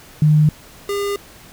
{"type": "tone pair in turn", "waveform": ["sine", "square"], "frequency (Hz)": [152.2, 403.6], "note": ["D#3", "G#4"], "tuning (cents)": [-38, -49], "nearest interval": "octave + perfect fourth", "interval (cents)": 1689, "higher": "second", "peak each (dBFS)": [-9, -20], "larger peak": "first", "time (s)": [[0.22, 0.49], [0.89, 1.16]], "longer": "neither", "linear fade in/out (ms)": 2, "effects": ["pink hiss -43 dBFS RMS until 1.52 s"]}